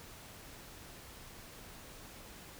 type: silence
effects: pink hiss -52 dBFS RMS until 2.59 s